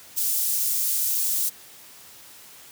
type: high-pass noise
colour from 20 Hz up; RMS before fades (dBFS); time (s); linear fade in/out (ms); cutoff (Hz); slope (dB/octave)
white; -24; 0.16-1.5; 20; 6900; 12
effects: white hiss -47 dBFS RMS until 2.71 s + high-pass 60 Hz 12 dB/octave